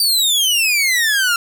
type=exponential sweep; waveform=sawtooth; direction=down; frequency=4699 to 1361 Hz; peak=-10 dBFS; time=0-1.36 s; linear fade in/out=2 ms; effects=none